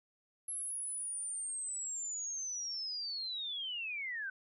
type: linear sweep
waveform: sine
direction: down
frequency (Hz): 11120 to 1498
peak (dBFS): -37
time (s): 0.48-4.3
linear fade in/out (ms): 5
effects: none